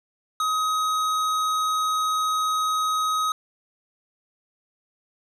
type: tone with hard clipping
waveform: triangle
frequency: 1263 Hz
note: D#6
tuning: 26 cents sharp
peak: -23 dBFS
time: 0.4-3.32 s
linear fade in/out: 2 ms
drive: 17 dB
effects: none